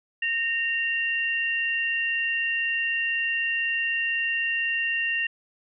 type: tone pair together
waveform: sine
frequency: 1846 / 2768 Hz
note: A#6 / F7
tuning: -17 / -16 cents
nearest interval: perfect fifth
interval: 701 cents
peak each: -26 / -26 dBFS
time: 0.22-5.27 s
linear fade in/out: 5 ms
effects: none